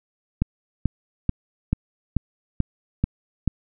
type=click train; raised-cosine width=5 ms; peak=-7 dBFS; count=8; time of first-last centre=0.42-3.477 s; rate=2.29 Hz; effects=none